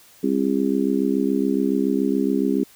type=harmonic tone; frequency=67.1 Hz; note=C2; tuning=44 cents sharp; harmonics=3 / 4 / 5 / 6; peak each=-24 / -21 / -25 / -25 dBFS; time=0.23-2.64 s; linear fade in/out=10 ms; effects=white hiss -51 dBFS RMS until 2.75 s